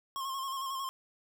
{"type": "tone with vibrato", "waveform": "square", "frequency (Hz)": 1074, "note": "C6", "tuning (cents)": 45, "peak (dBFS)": -35, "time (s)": [0.16, 0.89], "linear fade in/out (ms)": 0, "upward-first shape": "square", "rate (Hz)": 11, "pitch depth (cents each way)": 35, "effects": []}